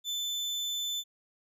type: tone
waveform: 35% pulse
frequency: 3520 Hz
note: A7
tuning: in tune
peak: -29 dBFS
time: 0.04-1.04 s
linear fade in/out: 50 ms
effects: resampled to 32000 Hz